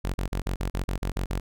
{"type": "tone bursts", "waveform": "sawtooth", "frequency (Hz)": 46.25, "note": "F#1", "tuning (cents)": 0, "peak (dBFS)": -22, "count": 10, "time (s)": [0.04, 1.4], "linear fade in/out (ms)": 10, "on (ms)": 100, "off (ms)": 40, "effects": []}